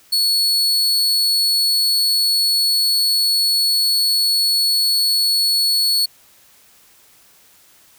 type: tone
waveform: 40% pulse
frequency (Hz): 4401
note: C#8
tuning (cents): -13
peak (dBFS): -13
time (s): 0.12-6.06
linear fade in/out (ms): 10
effects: white hiss -51 dBFS RMS until 7.98 s